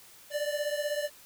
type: beating tone pair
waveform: square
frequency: 584 / 600 Hz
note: D5 / D5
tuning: -10 / +37 cents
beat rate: 16 Hz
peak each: -32 / -35 dBFS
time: 0.3-1.1 s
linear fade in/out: 50 ms
effects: white hiss -54 dBFS RMS until 1.25 s